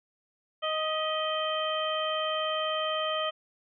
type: harmonic tone with a mistuned harmonic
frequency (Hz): 624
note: D#5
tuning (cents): +5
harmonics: 1 / 2 / 3 / 4 / 5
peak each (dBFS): -31 / -32 / -40 / -42 / -33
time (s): 0.62-3.31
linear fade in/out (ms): 20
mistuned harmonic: 3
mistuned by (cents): +47
effects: none